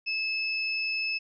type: tone pair together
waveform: sine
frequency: 2606 / 5215 Hz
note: E7 / E8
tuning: -20 / -19 cents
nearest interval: octave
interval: 1201 cents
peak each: -28 / -34 dBFS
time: 0.06-1.19 s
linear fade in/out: 20 ms
effects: none